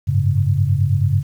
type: chord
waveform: sine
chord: F# suspended second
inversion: none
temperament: equal with one note detuned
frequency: 94.61 / 103.83 / 138.59 Hz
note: F#2 / G#2 / C#3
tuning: +39 / 0 / 0 cents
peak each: -18 dBFS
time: 0.07-1.23 s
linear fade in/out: 20 ms
effects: 8-bit